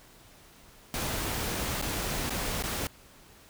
pink noise with dropouts, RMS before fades -32 dBFS, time 0.94-2.87 s, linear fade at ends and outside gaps 1 ms, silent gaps 1.815-1.823 / 2.296-2.305 / 2.625-2.637 s, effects pink hiss -55 dBFS RMS until 3.49 s

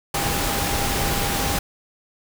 sine tone in noise, 802 Hz, G5, 39 cents sharp, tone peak -30 dBFS, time 0.14-1.59 s, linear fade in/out 5 ms, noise pink, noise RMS -23 dBFS, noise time 0.14-1.59 s, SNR -10 dB, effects none

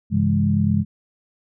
sine tone cluster, 97.2 / 135.8 / 165.4 / 205.6 Hz, G2 / C#3 / E3 / G#3, -14 / -35 / +6 / -17 cents, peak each -21 / -24 / -23 / -19 dBFS, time 0.1-0.85 s, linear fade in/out 50 ms, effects none

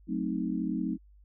sine chord, F# diminished seventh, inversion none, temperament equal with one note detuned, 185 / 220 / 261.6 / 312.7 Hz, F#3 / A3 / C4 / Eb4, 0 / 0 / 0 / +9 cents, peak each -34 dBFS, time 0.07-0.98 s, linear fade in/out 50 ms, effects added 50 Hz sine -54 dBFS peak until 1.24 s

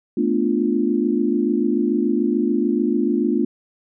sine chord, B half-diminished seventh, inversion third, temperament equal, 220 / 246.9 / 293.7 / 349.2 Hz, A3 / B3 / D4 / F4, 0 / 0 / 0 / 0 cents, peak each -22 dBFS, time 0.17-3.45 s, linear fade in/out 5 ms, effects none

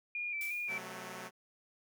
sine tone with vibrato, 2376 Hz, D7, 20 cents sharp, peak -35 dBFS, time 0.15-0.78 s, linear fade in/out 2 ms, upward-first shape square, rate 2.8 Hz, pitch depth 37 cents each way
blue noise with exponential decay, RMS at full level -44 dBFS, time 0.41-0.97 s, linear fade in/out 1 ms, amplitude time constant 120 ms
5% pulse chord, F# diminished, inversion second, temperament equal with one note detuned, 128.64 / 185 / 220 Hz, C3 / F#3 / A3, -29 / 0 / 0 cents, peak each -39 / -35 / -36 dBFS, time 0.67-1.31 s, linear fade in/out 50 ms
effects none

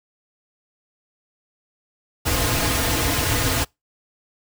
pink noise with comb filter, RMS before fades -21 dBFS, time 2.25-3.65 s, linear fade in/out 20 ms, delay 5.2 ms, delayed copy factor -0.9, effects noise-tail reverb RT60 0.2 s tail -26 dB re dry

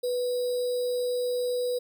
sine tone with sample-and-hold, 493.9 Hz, B4, in tune, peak -25 dBFS, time 0.03-1.79 s, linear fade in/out 10 ms, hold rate 4410 Hz, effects none

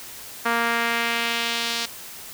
sawtooth tone with band-pass filter sweep, 233.1 Hz, A#3, in tune, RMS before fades -24 dBFS, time 0.45-1.86 s, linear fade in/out 10 ms, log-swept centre 1400 to 4400 Hz, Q 1.4, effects white hiss -39 dBFS RMS until 2.33 s

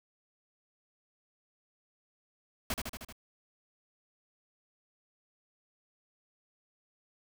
pink noise with echo, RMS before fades -33 dBFS, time 2.7-2.74 s, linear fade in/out 2 ms, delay 77 ms, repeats 5, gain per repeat -3 dB, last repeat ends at 3.125 s, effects none

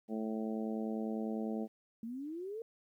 harmonic tone, 110 Hz, A2, in tune, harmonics 2 / 3 / 4 / 5 / 6 / 7, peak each -36 / -43 / -43 / -47 / -48 / -50 dBFS, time 0.08-1.68 s, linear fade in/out 50 ms
sine exponential sweep, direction up, 220 to 466.4 Hz, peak -39 dBFS, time 2.03-2.62 s, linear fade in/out 2 ms
effects 12-bit

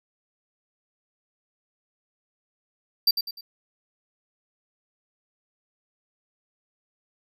square tone with echo, 4689 Hz, D8, 4 cents flat, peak -16 dBFS, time 3.07-3.11 s, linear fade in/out 5 ms, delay 100 ms, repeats 3, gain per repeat -8 dB, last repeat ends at 3.41 s, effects none

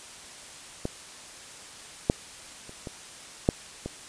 clicks, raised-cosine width 2 ms, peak -15 / -6 / -30 / -22 / -6 / -19 dBFS, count 6, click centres 0.854 / 2.099 / 2.694 / 2.872 / 3.489 / 3.86 s, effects white hiss -45 dBFS RMS until 4.08 s + resampled to 22050 Hz

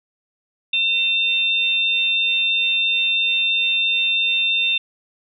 sine tone pair together, 2697 / 3600 Hz, E7 / A7, +39 / +39 cents, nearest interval perfect fourth, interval 500 cents, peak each -19 dBFS, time 0.73-4.78 s, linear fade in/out 5 ms, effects none

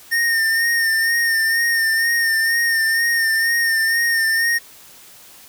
square tone with vibrato, 1827 Hz, A#6, 35 cents flat, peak -16 dBFS, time 0.11-4.59 s, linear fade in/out 20 ms, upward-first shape sine, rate 2.1 Hz, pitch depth 35 cents each way, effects white hiss -44 dBFS RMS until 5.48 s

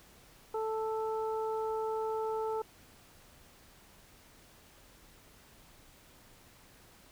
harmonic tone, 440 Hz, A4, in tune, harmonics 1 / 2 / 3, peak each -33 / -37 / -44 dBFS, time 0.54-2.62 s, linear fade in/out 5 ms, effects pink hiss -59 dBFS RMS until 7.11 s

